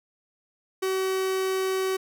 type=tone; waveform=45% pulse; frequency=379.2 Hz; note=F#4; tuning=43 cents sharp; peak=-24 dBFS; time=0.82-1.97 s; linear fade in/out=10 ms; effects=none